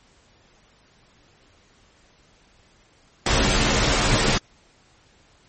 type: noise with comb filter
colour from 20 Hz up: pink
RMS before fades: -19 dBFS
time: 3.26-4.38 s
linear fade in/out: 5 ms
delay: 12 ms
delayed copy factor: -0.85
effects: pink hiss -57 dBFS RMS until 5.48 s + MP3 32 kbps